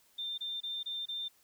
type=tone bursts; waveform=sine; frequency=3593 Hz; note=A7; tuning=36 cents sharp; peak=-35 dBFS; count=5; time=0.18-1.284 s; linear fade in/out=10 ms; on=200 ms; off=26 ms; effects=white hiss -67 dBFS RMS until 1.43 s